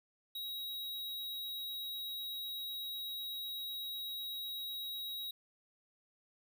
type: tone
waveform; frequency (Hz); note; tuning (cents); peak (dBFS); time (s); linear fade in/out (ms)
square; 3827; A#7; +45; -40; 0.35-5.31; 5
effects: none